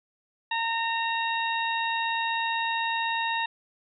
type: harmonic tone with a mistuned harmonic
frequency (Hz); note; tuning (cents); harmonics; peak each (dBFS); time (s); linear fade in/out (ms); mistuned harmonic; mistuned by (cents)
916; A#5; -31; 1 / 2 / 3 / 4; -28 / -31 / -33 / -34; 0.51-3.46; 5; 4; +36
effects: none